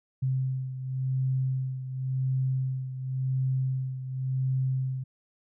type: beating tone pair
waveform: sine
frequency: 130.81 / 131.73 Hz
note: C3 / C3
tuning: 0 / +12 cents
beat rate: 0.92 Hz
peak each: -27 / -33 dBFS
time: 0.22-5.04 s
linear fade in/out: 10 ms
effects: none